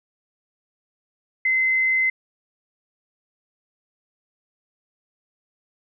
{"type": "tone", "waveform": "sine", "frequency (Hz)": 2057, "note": "C7", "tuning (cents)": -30, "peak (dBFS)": -17, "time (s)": [1.45, 2.1], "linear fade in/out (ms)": 5, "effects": []}